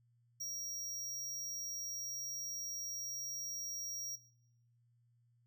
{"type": "tone", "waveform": "square", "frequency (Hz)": 5660, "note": "F8", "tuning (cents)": 22, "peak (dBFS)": -40, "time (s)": [0.4, 4.16], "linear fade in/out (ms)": 10, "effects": ["noise-tail reverb RT60 0.7 s tail -18 dB re dry", "added 119 Hz sine -69 dBFS peak until 5.46 s"]}